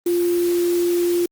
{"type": "tone in noise", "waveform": "sine", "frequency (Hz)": 348.9, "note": "F4", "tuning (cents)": -2, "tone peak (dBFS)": -16, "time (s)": [0.06, 1.26], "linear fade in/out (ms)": 5, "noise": "white", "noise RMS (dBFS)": -33, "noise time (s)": [0.06, 1.26], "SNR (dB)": 14, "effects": ["Opus 32 kbps"]}